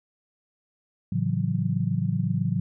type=chord; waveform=sine; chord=F# minor seventh; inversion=first; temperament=just; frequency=111 / 138.75 / 166.5 / 185 Hz; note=A2 / C#3 / E3 / F#3; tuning=+16 / +2 / +18 / 0 cents; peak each=-28 dBFS; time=1.12-2.6 s; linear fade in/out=5 ms; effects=none